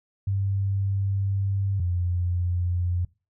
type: tone pair in turn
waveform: sine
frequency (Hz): 98.2 / 88.48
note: G2 / F2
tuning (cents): +4 / +23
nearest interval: major second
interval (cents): 181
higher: first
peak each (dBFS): -22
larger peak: neither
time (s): 0.27-1.8 / 1.8-3.05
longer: first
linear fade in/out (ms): 5
effects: noise-tail reverb RT60 0.3 s tail -22 dB re dry